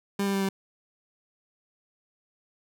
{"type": "tone with pitch steps", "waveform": "30% pulse", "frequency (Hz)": [199.4, 197.45, 195.52, 193.61], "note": ["G3", "G3", "G3", "G3"], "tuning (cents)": [30, 13, -4, -21], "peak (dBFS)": -22, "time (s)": [0.19, 0.49], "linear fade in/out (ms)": 5, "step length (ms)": 75, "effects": []}